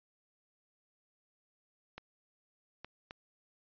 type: clicks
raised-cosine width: 0.3 ms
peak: -28 dBFS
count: 3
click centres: 1.98 / 2.846 / 3.109 s
effects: resampled to 11025 Hz